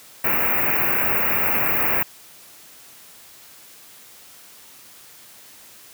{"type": "band-stop noise", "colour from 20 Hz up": "white", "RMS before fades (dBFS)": -20, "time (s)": [0.24, 2.03], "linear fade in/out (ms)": 5, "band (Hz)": [2700, 14000], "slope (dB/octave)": 96, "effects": ["white hiss -46 dBFS RMS until 5.93 s", "high-pass 80 Hz 12 dB/octave"]}